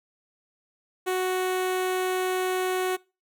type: tone with notch filter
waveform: sawtooth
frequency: 370 Hz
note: F#4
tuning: in tune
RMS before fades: -26 dBFS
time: 1.06-2.97 s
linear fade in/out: 20 ms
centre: 5000 Hz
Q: 1.9
effects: noise-tail reverb RT60 0.3 s tail -24 dB re dry